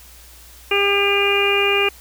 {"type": "harmonic tone", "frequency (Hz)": 401.2, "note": "G4", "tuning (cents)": 40, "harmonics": [1, 2, 3, 4, 5, 6, 7], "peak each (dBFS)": [-19, -27, -25, -29, -30, -19, -21], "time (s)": [0.71, 1.89], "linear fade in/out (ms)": 5, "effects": ["added 60 Hz sine -45 dBFS peak until 2 s", "white hiss -45 dBFS RMS until 2 s"]}